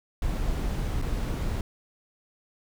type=noise with dropouts; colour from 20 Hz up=brown; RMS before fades=-28 dBFS; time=0.22-1.61 s; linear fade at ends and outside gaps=2 ms; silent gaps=1.017-1.022 s; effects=none